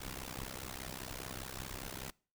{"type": "noise with amplitude modulation", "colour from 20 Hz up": "pink", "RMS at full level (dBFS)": -40, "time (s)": [0, 2.11], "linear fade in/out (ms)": 10, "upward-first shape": "sine", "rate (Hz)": 65, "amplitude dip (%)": 100, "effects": ["noise-tail reverb RT60 0.4 s tail -25 dB re dry"]}